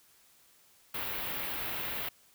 white band-stop noise, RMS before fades -36 dBFS, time 0.94-2.09 s, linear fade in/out 5 ms, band 3500 to 14000 Hz, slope 24 dB/octave, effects white hiss -63 dBFS RMS until 2.34 s

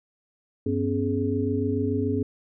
sine tone cluster, 99.1 / 250.7 / 277.7 / 421.3 Hz, G2 / B3 / C#4 / G#4, +19 / +26 / +3 / +25 cents, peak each -28 dBFS, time 0.66-2.23 s, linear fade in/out 5 ms, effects none

